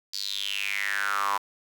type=tone with high-pass filter sweep; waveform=sawtooth; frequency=100 Hz; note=G2; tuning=35 cents sharp; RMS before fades=-29 dBFS; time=0.13-1.38 s; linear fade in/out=10 ms; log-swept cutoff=4800 to 970 Hz; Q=7.1; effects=8-bit